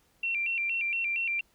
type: tone with vibrato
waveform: sine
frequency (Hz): 2536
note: D#7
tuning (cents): +32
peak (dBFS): -27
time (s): 0.23-1.41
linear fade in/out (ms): 5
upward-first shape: square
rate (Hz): 4.3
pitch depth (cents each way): 120
effects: pink hiss -67 dBFS RMS until 1.54 s